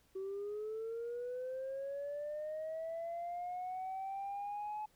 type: linear sweep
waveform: sine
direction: up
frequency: 379 to 855 Hz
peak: -37 dBFS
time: 0.15-4.86 s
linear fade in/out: 10 ms
effects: tanh soft clip ceiling -36 dBFS + pink hiss -71 dBFS RMS until 4.95 s